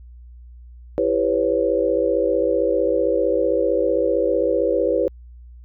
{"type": "chord", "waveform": "sine", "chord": "C# half-diminished seventh", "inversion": "first", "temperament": "just", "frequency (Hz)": [332.6, 399.1, 498.9, 554.4], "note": ["E4", "G4", "B4", "C#5"], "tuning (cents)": [16, 31, 17, 0], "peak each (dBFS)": [-24, -23, -20, -22], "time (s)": [0.98, 5.08], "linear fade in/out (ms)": 0, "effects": ["added 60 Hz sine -39 dBFS peak until 5.64 s"]}